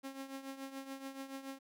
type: tone with tremolo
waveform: sawtooth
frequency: 270 Hz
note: C#4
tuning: 45 cents flat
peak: -37 dBFS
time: 0.03-1.59 s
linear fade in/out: 20 ms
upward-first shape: triangle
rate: 7 Hz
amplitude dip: 75%
effects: none